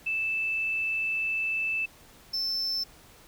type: tone pair in turn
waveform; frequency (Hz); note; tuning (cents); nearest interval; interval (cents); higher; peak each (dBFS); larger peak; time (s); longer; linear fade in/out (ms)
sine / triangle; 2637 / 5306; E7 / E8; 0 / +10; octave; 1210; second; -26; neither; 0.06-1.86 / 2.33-2.84; first; 10
effects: pink hiss -54 dBFS RMS until 3.27 s